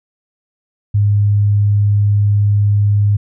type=tone; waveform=sine; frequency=102.7 Hz; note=G#2; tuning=19 cents flat; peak=-9 dBFS; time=0.94-3.17 s; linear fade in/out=10 ms; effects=none